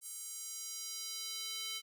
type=tone with high-pass filter sweep; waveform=square; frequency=440 Hz; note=A4; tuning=in tune; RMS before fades=-43 dBFS; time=0.01-1.82 s; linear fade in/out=50 ms; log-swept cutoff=8700 to 3200 Hz; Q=1.8; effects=none